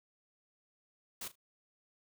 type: noise with echo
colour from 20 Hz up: white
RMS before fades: -42 dBFS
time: 1.21-1.28 s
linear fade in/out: 5 ms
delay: 38 ms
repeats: 2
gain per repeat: -15 dB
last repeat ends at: 1.356 s
effects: none